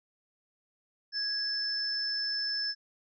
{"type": "tone pair together", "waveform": "sine", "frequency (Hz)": [1661.2, 5274], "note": ["G#6", "E8"], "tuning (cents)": [0, 0], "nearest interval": "octave + minor sixth", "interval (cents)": 2000, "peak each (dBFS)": [-38, -30], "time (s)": [1.12, 2.75], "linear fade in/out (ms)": 50, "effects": []}